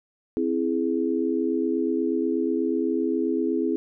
sine chord, C augmented, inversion none, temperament equal with one note detuned, 261.6 / 329.6 / 418.2 Hz, C4 / E4 / G#4, 0 / 0 / +12 cents, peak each -26 / -25 / -27 dBFS, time 0.37-3.76 s, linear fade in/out 0 ms, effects none

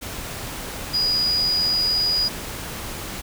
sine tone in noise, 4908 Hz, D#8, 25 cents flat, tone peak -18 dBFS, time 0.93-2.29 s, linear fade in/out 20 ms, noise pink, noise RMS -32 dBFS, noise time 0.01-3.22 s, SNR +11 dB, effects none

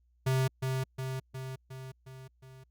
square tone with echo, 131.2 Hz, C3, 5 cents sharp, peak -26 dBFS, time 0.26-0.48 s, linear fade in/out 10 ms, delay 360 ms, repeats 6, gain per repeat -4 dB, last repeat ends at 2.64 s, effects added 60 Hz sine -65 dBFS peak until 2.7 s + Opus 48 kbps

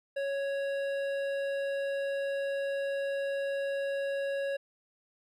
triangle tone with hard clipping, 554.4 Hz, C#5, in tune, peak -32 dBFS, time 0.16-4.57 s, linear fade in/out 10 ms, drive 15 dB, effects none

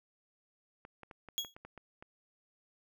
clicks, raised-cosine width 0.5 ms, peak -34 dBFS, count 9, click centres 0.851 / 1.033 / 1.112 / 1.287 / 1.448 / 1.565 / 1.65 / 1.777 / 2.025 s
35% pulse tone with exponential decay, 3322 Hz, G#7, in tune, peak -27 dBFS, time 1.38-1.54 s, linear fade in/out 0 ms, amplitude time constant 33 ms
effects none

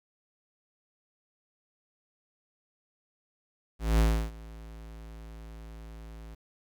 square tone with ADSR envelope, 55 Hz, A1, in tune, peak -20 dBFS, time 3.79-6.35 s, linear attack 200 ms, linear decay 320 ms, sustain -24 dB, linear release 10 ms, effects 10-bit

